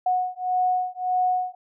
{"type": "beating tone pair", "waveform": "sine", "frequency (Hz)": [732, 733.7], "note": ["F#5", "F#5"], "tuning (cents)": [-19, -15], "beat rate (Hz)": 1.7, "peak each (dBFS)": -24, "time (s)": [0.06, 1.55], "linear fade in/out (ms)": 5, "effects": []}